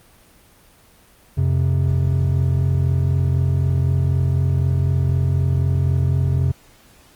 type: tone pair together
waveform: triangle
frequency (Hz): 89.1 / 133.08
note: F2 / C3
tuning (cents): +35 / +30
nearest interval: perfect fifth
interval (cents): 695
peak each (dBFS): -16 / -16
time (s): 1.37-6.52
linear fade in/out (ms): 10
effects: pink hiss -51 dBFS RMS until 7.15 s + Opus 24 kbps